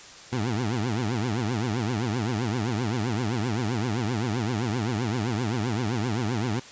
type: tone with vibrato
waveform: 20% pulse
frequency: 114.6 Hz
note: A#2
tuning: 29 cents flat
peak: -20 dBFS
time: 0.32-6.6 s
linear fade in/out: 10 ms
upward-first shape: triangle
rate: 7.7 Hz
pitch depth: 260 cents each way
effects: white hiss -45 dBFS RMS until 6.71 s + resampled to 16000 Hz